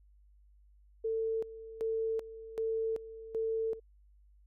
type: tone with tremolo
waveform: sine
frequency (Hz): 447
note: A4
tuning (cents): +27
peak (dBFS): -30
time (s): 1.04-3.8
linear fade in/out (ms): 10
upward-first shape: square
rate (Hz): 1.3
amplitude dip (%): 80
effects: added 50 Hz sine -59 dBFS peak until 4.46 s